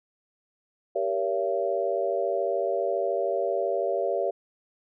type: chord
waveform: sine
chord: G diminished seventh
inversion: none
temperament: just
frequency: 392 / 470.4 / 564.5 / 677.4 Hz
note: G4 / Bb4 / Db5 / Fb5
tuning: 0 / +16 / +31 / +47 cents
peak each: -30 / -31 / -28 / -29 dBFS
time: 0.95-4.31 s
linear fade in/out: 10 ms
effects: none